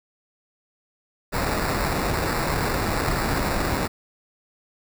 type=noise with sample-and-hold; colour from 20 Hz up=pink; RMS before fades=-24 dBFS; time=1.32-3.88 s; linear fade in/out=20 ms; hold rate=3150 Hz; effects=none